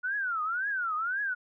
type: tone with vibrato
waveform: sine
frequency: 1436 Hz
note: F6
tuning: 48 cents sharp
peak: -28 dBFS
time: 0.03-1.35 s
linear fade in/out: 20 ms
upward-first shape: triangle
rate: 1.9 Hz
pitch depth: 290 cents each way
effects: none